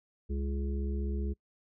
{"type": "harmonic tone with a mistuned harmonic", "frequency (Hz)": 68.5, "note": "C#2", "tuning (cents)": -20, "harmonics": [1, 3, 5, 6], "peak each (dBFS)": [-31, -39, -43, -44], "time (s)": [0.29, 1.34], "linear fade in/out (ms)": 20, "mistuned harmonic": 6, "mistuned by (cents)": 30, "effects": ["noise-tail reverb RT60 0.1 s tail -25 dB re dry"]}